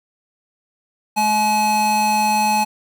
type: tone pair together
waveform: square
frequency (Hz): 212.8 / 851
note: G#3 / G#5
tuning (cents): +42 / +42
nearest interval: 2 octaves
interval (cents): 2400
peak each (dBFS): -25 / -16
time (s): 1.16-2.65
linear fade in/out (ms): 20
effects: none